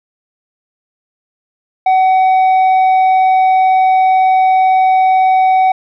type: tone with tanh clipping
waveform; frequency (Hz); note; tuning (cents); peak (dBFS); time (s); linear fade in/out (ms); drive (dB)
sine; 753; F#5; +30; -8; 1.86-5.72; 5; 5
effects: none